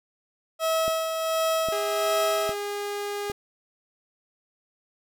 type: tone with tremolo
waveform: 30% pulse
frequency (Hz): 646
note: E5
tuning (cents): -35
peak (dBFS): -19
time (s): 0.59-2.55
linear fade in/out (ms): 50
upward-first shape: sine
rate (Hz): 1.4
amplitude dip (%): 45
type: click train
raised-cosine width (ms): 2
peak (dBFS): -22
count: 4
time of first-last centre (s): 0.88-3.299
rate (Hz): 1.24
type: tone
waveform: sawtooth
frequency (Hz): 408.5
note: G#4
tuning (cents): -29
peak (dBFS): -25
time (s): 1.72-3.32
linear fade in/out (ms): 5
effects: none